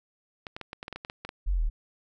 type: clicks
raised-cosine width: 0.3 ms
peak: -21 dBFS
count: 12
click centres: 0.468 / 0.565 / 0.613 / 0.731 / 0.829 / 0.881 / 0.927 / 0.96 / 1.049 / 1.099 / 1.25 / 1.291 s
type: exponential two-way sweep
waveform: sine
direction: up then down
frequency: 33.86 to 48.18 to 33.86 Hz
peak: -23 dBFS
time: 1.46-1.7 s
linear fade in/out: 20 ms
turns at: 1.51 s
effects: none